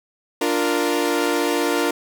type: chord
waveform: sawtooth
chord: Bb major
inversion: first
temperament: equal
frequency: 293.7 / 349.2 / 466.2 Hz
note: D4 / F4 / Bb4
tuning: 0 / 0 / 0 cents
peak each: -19 dBFS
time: 0.41-1.91 s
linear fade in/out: 5 ms
effects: none

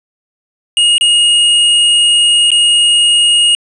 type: tone with dropouts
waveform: square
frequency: 2865 Hz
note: F7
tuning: 44 cents sharp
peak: -7 dBFS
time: 0.77-3.55 s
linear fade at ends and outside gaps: 1 ms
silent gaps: 0.981-1.01 / 2.505-2.516 s
effects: resampled to 24000 Hz + 7-bit

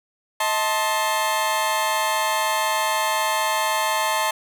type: chord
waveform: sawtooth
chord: A diminished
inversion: second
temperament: just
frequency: 633.6 / 880 / 1056 Hz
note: Eb5 / A5 / C6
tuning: +31 / 0 / +16 cents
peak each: -23 / -19 / -21 dBFS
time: 0.4-4.31 s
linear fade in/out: 5 ms
effects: none

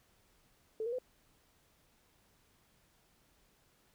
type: tone with pitch steps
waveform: sine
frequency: 440 / 471.6 / 505.4 Hz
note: A4 / A#4 / B4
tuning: 0 / +20 / +40 cents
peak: -34 dBFS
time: 0.8-0.986 s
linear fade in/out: 2 ms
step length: 62 ms
effects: pink hiss -70 dBFS RMS until 3.94 s

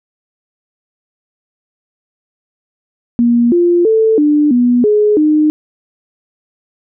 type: tone with pitch steps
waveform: sine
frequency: 237.5 / 348.1 / 442.5 / 297 / 244.1 / 420.4 / 305 Hz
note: A#3 / F4 / A4 / D4 / B3 / G#4 / D#4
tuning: +33 / -6 / +10 / +20 / -20 / +21 / -34 cents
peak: -7 dBFS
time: 3.19-5.5 s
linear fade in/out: 0 ms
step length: 330 ms
effects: none

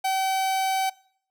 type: tone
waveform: 45% pulse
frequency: 765 Hz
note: G5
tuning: 42 cents flat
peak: -22 dBFS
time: 0.04-0.9 s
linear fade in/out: 10 ms
effects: noise-tail reverb RT60 0.6 s tail -22 dB re dry

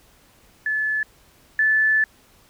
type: tone pair in turn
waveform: sine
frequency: 1729 / 1744 Hz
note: A6 / A6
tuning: -31 / -16 cents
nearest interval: unison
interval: 15 cents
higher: second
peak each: -20 / -15 dBFS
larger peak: second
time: 0.66-1.03 / 1.59-2.04 s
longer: second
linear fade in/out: 2 ms
effects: pink hiss -55 dBFS RMS until 2.49 s

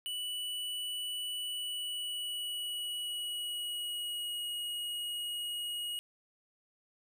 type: tone with pitch glide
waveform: square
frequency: 2960 to 2892 Hz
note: F#7 to F#7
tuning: 0 to -40 cents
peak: -36 dBFS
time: 0.06-5.99 s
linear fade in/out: 0 ms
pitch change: -40 cents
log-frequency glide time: 1.39-4.53 s
effects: none

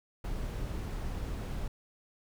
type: noise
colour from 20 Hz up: brown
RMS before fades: -36 dBFS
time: 0.24-1.68 s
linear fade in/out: 5 ms
effects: none

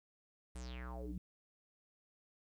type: tone with low-pass filter sweep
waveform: square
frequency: 61.74 Hz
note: B1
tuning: in tune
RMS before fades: -45 dBFS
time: 0.55-1.18 s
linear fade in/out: 5 ms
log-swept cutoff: 10000 to 180 Hz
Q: 6.7
effects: 12-bit

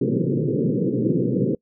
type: band-pass noise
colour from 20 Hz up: pink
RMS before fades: -21 dBFS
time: 0.01-1.55 s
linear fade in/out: 5 ms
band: 120 to 510 Hz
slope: 96 dB/octave
effects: noise-tail reverb RT60 0.1 s tail -25 dB re dry

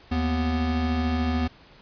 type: tone pair together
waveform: square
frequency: 77.77 / 246.9 Hz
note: D#2 / B3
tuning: 0 / 0 cents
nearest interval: octave + minor sixth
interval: 2000 cents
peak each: -26 dBFS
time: 0.11-1.48 s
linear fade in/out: 10 ms
effects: pink hiss -52 dBFS RMS until 1.81 s + resampled to 11025 Hz

